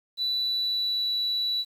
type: tone with pitch glide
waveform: sine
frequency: 3968 to 3941 Hz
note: B7 to B7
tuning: +7 to -4 cents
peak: -23 dBFS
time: 0.17-1.65 s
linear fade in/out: 50 ms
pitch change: -11 cents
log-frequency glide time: 0.32-1.12 s
effects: tanh soft clip ceiling -21 dBFS + 9-bit